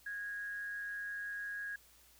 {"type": "tone with amplitude modulation", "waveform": "sine", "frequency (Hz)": 1649, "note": "G#6", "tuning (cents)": -13, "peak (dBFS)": -37, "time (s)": [0.06, 1.76], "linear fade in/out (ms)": 5, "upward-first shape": "sine", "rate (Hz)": 190, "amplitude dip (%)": 40, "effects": ["added 60 Hz sine -70 dBFS peak until 2.19 s", "white hiss -64 dBFS RMS until 2.19 s"]}